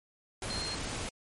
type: tone in noise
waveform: sine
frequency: 4204 Hz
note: C8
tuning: 7 cents sharp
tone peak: -36 dBFS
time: 0.5-0.75 s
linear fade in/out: 2 ms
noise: pink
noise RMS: -37 dBFS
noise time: 0.42-1.09 s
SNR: -2 dB
effects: MP3 48 kbps